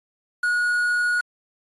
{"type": "tone with quantisation", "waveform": "triangle", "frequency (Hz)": 1452, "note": "F#6", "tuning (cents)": -33, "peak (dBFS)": -17, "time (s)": [0.43, 1.21], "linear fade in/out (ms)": 5, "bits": 7, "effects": ["AAC 32 kbps"]}